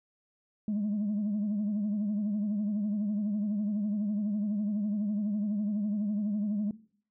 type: tone with vibrato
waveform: sine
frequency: 207.7 Hz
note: G#3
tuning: in tune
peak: -26 dBFS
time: 0.68-6.71 s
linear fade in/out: 2 ms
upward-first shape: sine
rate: 12 Hz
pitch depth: 61 cents each way
effects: noise-tail reverb RT60 0.5 s tail -18 dB re dry + tanh soft clip ceiling -25 dBFS